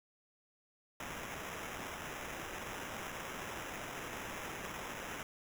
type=noise with sample-and-hold; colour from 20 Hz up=blue; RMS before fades=-44 dBFS; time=1-5.23 s; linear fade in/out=2 ms; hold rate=4410 Hz; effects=none